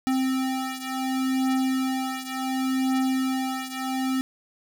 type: beating tone pair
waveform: square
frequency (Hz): 261.6 / 262.29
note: C4 / C4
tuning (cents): 0 / +4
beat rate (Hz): 0.69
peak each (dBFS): -26 / -29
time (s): 0.07-4.21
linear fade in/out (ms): 0
effects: none